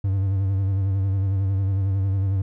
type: tone with vibrato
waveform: triangle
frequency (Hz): 97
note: G2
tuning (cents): -18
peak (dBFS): -17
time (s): 0.04-2.42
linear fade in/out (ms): 5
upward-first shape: sine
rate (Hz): 11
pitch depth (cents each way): 46
effects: none